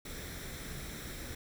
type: noise with comb filter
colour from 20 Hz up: pink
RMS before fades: -43 dBFS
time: 0.05-1.35 s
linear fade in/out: 5 ms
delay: 0.53 ms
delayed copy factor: +0.55
effects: none